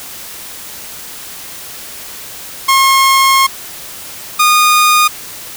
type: tone pair in turn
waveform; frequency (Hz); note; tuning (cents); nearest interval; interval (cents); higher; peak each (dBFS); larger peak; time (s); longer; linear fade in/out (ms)
sawtooth; 1077 / 1226.9; C6 / D#6; +50 / -25; major second; 225; second; -3; neither; 2.68-3.47 / 4.39-5.08; first; 10
effects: white hiss -29 dBFS RMS until 5.56 s